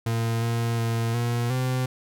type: tone with pitch steps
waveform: 40% pulse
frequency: 114.6 / 116.4 / 114.9 / 119 / 128.1 Hz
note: A#2 / A#2 / A#2 / A#2 / C3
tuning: -29 / -2 / -25 / +36 / -36 cents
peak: -22 dBFS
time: 0.06-1.86 s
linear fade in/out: 5 ms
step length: 360 ms
effects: none